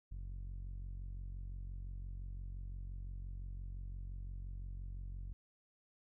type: tone with low-pass filter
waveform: sawtooth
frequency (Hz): 45.8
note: F#1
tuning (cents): -17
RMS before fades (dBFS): -45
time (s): 0.11-5.33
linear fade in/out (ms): 0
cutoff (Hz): 100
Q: 0.72
effects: none